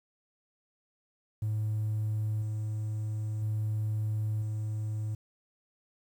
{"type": "tone with tremolo", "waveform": "triangle", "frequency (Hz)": 107.5, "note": "A2", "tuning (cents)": -40, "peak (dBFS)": -25, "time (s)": [1.42, 5.15], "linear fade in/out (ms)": 5, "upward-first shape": "square", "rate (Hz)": 0.5, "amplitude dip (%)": 30, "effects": ["tanh soft clip ceiling -24 dBFS", "10-bit"]}